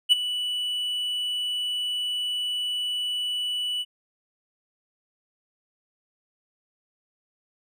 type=tone with ADSR envelope; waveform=triangle; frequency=2960 Hz; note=F#7; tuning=in tune; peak=-10 dBFS; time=0.09-3.85 s; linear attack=32 ms; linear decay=17 ms; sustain=-14 dB; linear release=41 ms; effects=none